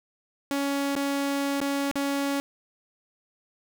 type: tone with dropouts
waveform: sawtooth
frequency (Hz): 279.8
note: C#4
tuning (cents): +16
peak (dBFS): -21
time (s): 0.51-2.4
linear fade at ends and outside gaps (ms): 0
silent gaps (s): 0.953-0.963 / 1.603-1.614 / 1.913-1.956
effects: none